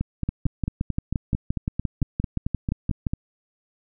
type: two click trains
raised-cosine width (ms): 5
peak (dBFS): -11 / -12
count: 17 / 15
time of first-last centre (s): 0.29-3.068 / 0.01-3.135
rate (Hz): 5.76 / 4.48
effects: none